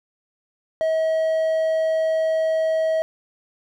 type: tone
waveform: triangle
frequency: 640 Hz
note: D#5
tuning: 49 cents sharp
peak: -16 dBFS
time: 0.81-3.02 s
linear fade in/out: 0 ms
effects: none